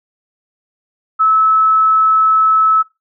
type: tone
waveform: sine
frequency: 1300 Hz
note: E6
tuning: 24 cents flat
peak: -8 dBFS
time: 1.19-2.83 s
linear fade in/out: 20 ms
effects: noise-tail reverb RT60 0.2 s tail -19 dB re dry